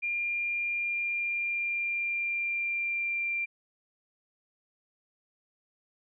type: tone with pitch glide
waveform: sine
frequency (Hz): 2400 to 2372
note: D7 to D7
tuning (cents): +37 to +17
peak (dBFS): -28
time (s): 0.02-3.46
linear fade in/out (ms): 20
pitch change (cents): -20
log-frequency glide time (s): 0.78-3.33
effects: none